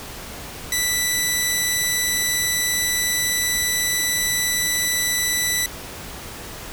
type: tone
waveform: 10% pulse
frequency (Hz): 1975.5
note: B6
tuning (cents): 0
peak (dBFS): -10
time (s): 0.72-5.66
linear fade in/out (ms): 2
effects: pink hiss -35 dBFS RMS until 6.72 s